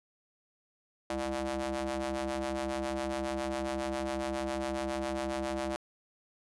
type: ring-modulated tone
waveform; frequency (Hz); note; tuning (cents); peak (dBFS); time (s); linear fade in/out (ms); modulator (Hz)
sawtooth; 132.1; C3; +17; -25; 1.1-5.76; 0; 466
effects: resampled to 24000 Hz